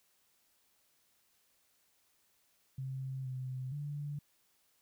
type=tone with pitch steps; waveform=sine; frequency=132.6 / 129.3 / 145.6 Hz; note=C3 / C3 / D3; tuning=+23 / -20 / -15 cents; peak=-37 dBFS; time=2.78-4.19 s; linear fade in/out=5 ms; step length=470 ms; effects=white hiss -73 dBFS RMS until 4.81 s